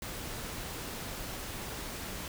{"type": "noise", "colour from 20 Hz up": "pink", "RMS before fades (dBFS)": -40, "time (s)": [0.02, 2.28], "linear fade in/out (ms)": 2, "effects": []}